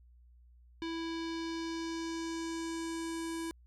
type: tone with low-pass filter sweep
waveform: square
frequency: 329.6 Hz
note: E4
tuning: in tune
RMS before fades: -38 dBFS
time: 0.82-3.51 s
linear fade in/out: 0 ms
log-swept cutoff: 3900 to 10000 Hz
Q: 2
effects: added 60 Hz sine -57 dBFS peak until 3.66 s